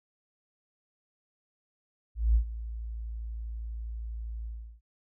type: tone with ADSR envelope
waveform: sine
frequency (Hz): 56.2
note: A1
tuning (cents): +37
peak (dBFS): -18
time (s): 2.15-4.81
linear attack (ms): 200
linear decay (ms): 90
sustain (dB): -16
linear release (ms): 350
effects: none